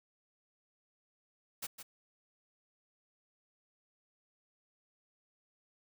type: noise with echo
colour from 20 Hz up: white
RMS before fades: -40 dBFS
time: 1.62-1.67 s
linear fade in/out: 10 ms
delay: 160 ms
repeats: 1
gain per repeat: -8 dB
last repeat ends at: 1.83 s
effects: none